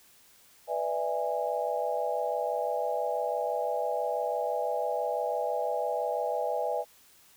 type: chord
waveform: sine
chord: E dominant seventh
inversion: second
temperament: just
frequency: 494.4 / 593.3 / 659.3 / 824.1 Hz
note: B4 / D5 / E5 / G#5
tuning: +2 / +18 / 0 / -14 cents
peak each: -33 dBFS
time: 0.67-6.85 s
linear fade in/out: 50 ms
effects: white hiss -59 dBFS RMS until 7.36 s